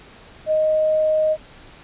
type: tone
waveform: sine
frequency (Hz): 622.3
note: D#5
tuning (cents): 0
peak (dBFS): -15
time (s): 0.46-1.37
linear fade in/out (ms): 50
effects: pink hiss -45 dBFS RMS until 1.83 s + resampled to 8000 Hz